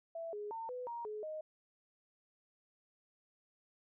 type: tone with pitch steps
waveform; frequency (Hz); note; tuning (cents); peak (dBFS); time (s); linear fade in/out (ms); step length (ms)
sine; 663 / 415.9 / 905 / 499.2 / 940 / 425.4 / 621; E5 / G#4 / A5 / B4 / A#5 / G#4 / D#5; +10 / +2 / +48 / +19 / +14 / +42 / -3; -40; 0.15-1.41; 5; 180
effects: none